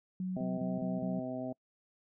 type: tone bursts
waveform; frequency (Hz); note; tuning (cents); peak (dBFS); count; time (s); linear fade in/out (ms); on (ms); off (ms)
sine; 185; F#3; 0; -33; 5; 0.2-1.194; 2; 170; 36
type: harmonic tone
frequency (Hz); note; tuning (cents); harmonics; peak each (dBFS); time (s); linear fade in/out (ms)
128.2; C3; -35; 1 / 2 / 3 / 4 / 5 / 6; -47 / -38 / -49 / -48 / -40 / -49; 0.36-1.53; 10
effects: noise-tail reverb RT60 0.1 s tail -26 dB re dry